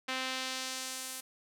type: tone with band-pass filter sweep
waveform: sawtooth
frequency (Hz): 259.9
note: C4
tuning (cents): -11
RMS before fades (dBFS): -38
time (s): 0.08-1.21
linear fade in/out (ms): 10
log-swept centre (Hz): 2600 to 11000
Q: 0.92
effects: none